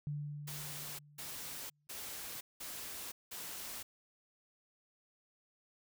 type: tone with exponential decay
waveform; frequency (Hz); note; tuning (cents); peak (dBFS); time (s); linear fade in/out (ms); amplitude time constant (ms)
sine; 146.7; D3; -2; -35; 0.07-1.87; 0; 390
type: noise bursts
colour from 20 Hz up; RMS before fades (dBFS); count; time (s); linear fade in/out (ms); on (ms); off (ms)
white; -45; 5; 0.47-3.83; 10; 520; 190
effects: none